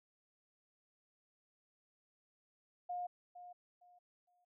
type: tone with echo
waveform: sine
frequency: 713 Hz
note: F5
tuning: 36 cents sharp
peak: -38 dBFS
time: 2.89-3.07 s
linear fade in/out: 10 ms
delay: 460 ms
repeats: 3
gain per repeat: -12 dB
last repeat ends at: 4.45 s
effects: none